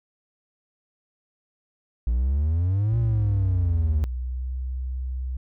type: exponential two-way sweep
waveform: triangle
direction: up then down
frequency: 56.3 to 116.54 to 74.9 Hz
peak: -17 dBFS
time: 2.07-4.04 s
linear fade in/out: 0 ms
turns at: 2.98 s
type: tone with pitch glide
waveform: sine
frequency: 61.74 to 63.95 Hz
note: B1 to C2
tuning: 0 to -39 cents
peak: -26 dBFS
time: 2.92-5.37 s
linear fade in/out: 5 ms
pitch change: +61 cents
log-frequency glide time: 4.08-4.51 s
effects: tanh soft clip ceiling -12 dBFS